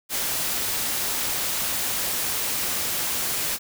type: noise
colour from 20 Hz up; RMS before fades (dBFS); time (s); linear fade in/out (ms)
white; -26; 0.09-3.59; 50
effects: none